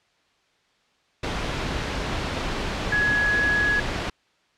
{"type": "tone in noise", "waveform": "sine", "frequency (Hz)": 1679, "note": "G#6", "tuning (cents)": 18, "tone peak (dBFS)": -19, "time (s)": [2.92, 3.8], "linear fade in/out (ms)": 5, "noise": "pink", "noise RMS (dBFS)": -27, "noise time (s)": [1.23, 4.1], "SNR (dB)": 5, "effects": ["white hiss -64 dBFS RMS until 4.57 s", "low-pass 4000 Hz 12 dB/octave"]}